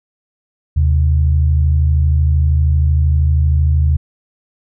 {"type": "tone pair together", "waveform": "sine", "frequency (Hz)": [77.95, 130.81], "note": ["D#2", "C3"], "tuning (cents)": [4, 0], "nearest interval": "major sixth", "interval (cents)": 896, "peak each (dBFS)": [-10, -18], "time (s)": [0.76, 3.97], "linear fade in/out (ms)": 10, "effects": []}